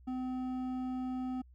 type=tone with hard clipping; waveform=sine; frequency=255.5 Hz; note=C4; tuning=41 cents flat; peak=-36 dBFS; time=0.07-1.42 s; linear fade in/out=10 ms; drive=8 dB; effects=added 62 Hz sine -55 dBFS peak until 1.54 s